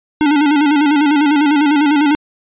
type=tone with vibrato; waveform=square; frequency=293.7 Hz; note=D4; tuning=in tune; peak=-10 dBFS; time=0.21-2.15 s; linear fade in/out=0 ms; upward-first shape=square; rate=10 Hz; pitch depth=63 cents each way; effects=resampled to 8000 Hz